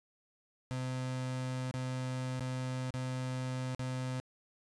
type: tone with dropouts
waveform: 35% pulse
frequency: 128.4 Hz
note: C3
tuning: 32 cents flat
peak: -33 dBFS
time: 0.71-4.2 s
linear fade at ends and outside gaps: 0 ms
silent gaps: 1.712-1.74 / 2.395-2.407 / 2.906-2.94 / 3.748-3.794 s
effects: resampled to 22050 Hz